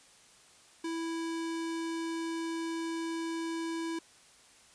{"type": "tone", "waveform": "square", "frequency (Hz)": 329.6, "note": "E4", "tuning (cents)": 0, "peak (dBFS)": -34, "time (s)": [0.84, 3.99], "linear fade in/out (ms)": 5, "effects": ["white hiss -59 dBFS RMS until 4.74 s", "resampled to 22050 Hz"]}